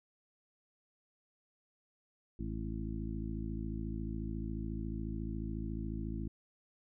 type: harmonic tone with a mistuned harmonic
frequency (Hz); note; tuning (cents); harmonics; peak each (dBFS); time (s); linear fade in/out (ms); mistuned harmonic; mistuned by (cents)
54.1; A1; -29; 1 / 2 / 3 / 4 / 5 / 6; -40 / -43 / -45 / -43 / -47 / -46; 2.39-6.28; 5; 6; +30
effects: none